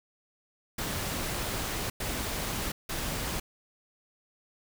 pink noise bursts at uneven times, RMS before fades -33 dBFS, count 3, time 0.78-1.9 / 2-2.72 / 2.89-3.4 s, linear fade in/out 5 ms, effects none

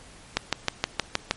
click train, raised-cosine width 0.2 ms, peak -4 dBFS, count 7, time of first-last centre 0.37-1.31 s, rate 6.38 Hz, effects pink hiss -49 dBFS RMS until 1.36 s + MP3 48 kbps

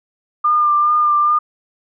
sine tone with vibrato, 1200 Hz, D6, 37 cents sharp, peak -11 dBFS, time 0.44-1.39 s, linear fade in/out 10 ms, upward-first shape sine, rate 2.4 Hz, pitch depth 22 cents each way, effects none

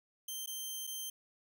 10% pulse tone with dropouts, 3136 Hz, G7, in tune, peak -31 dBFS, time 0.28-1.1 s, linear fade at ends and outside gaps 5 ms, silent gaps 0.461-0.473 / 0.869-0.873 s, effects none

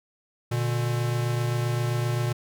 square tone pair together, 120 / 147.65 Hz, B2 / D3, -49 / +10 cents, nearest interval major third, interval 359 cents, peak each -25 / -32 dBFS, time 0.51-2.33 s, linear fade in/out 10 ms, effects none

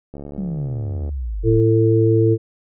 click train, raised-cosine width 2 ms, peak -21 dBFS, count 69, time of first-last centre 0.14-1.091 s, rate 71.5 Hz
sine exponential sweep, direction down, 200 to 37.09 Hz, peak -22 dBFS, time 0.38-1.6 s, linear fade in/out 0 ms
harmonic tone, 111.7 Hz, A2, 27 cents sharp, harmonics 1 / 3 / 4, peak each -15 / -17 / -17 dBFS, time 1.43-2.38 s, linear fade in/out 50 ms
effects none

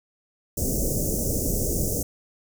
pink band-stop noise, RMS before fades -25 dBFS, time 0.57-2.03 s, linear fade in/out 5 ms, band 600 to 5900 Hz, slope 48 dB/octave, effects none

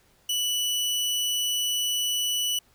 sawtooth tone, 2960 Hz, F#7, in tune, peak -21 dBFS, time 0.29-2.59 s, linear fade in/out 5 ms, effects pink hiss -62 dBFS RMS until 2.74 s

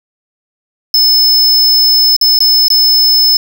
square tone with dropouts, 5230 Hz, E8, 15 cents flat, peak -6 dBFS, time 0.94-3.37 s, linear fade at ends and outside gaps 2 ms, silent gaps 2.165-2.212 / 2.39-2.404 / 2.683-2.702 s, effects none

